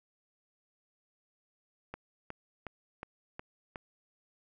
click train, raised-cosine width 0.5 ms, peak -25 dBFS, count 6, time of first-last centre 1.94-3.758 s, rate 2.75 Hz, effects none

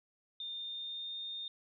sine tone with pitch glide, 3621 to 3650 Hz, A7 to A#7, +49 to -37 cents, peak -39 dBFS, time 0.4-1.48 s, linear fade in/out 2 ms, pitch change +14 cents, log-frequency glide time 0.51-1.18 s, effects none

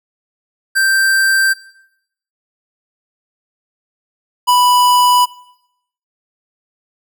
square tone pair in turn, 1568 / 987.8 Hz, G6 / B5, 0 / 0 cents, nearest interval minor sixth, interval 800 cents, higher first, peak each -11 / -9 dBFS, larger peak second, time 0.75-1.54 / 4.47-5.26 s, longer neither, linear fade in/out 20 ms, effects noise-tail reverb RT60 0.8 s tail -20 dB re dry

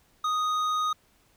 triangle tone with hard clipping, 1244.5 Hz, D#6, in tune, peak -26 dBFS, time 0.24-0.93 s, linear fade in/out 5 ms, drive 12 dB, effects pink hiss -64 dBFS RMS until 1.36 s

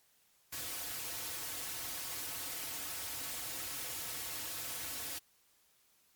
white noise with comb filter, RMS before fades -41 dBFS, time 0.52-5.19 s, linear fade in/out 10 ms, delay 5 ms, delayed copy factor -0.8, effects white hiss -70 dBFS RMS until 6.15 s + MP3 96 kbps

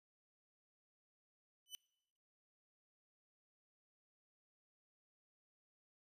sawtooth tone with exponential growth, 3000 Hz, F#7, 23 cents sharp, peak -39 dBFS, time 1.66-1.75 s, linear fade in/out 0 ms, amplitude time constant 19 ms, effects noise-tail reverb RT60 0.9 s tail -24 dB re dry + resampled to 32000 Hz

